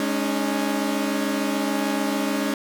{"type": "chord", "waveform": "sawtooth", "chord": "Ab suspended fourth", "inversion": "none", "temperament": "equal with one note detuned", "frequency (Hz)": [207.7, 277.2, 304], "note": ["Ab3", "Db4", "Eb4"], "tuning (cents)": [0, 0, -40], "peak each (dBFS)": [-23, -21, -24], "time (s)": [0, 2.54], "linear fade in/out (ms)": 2, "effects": []}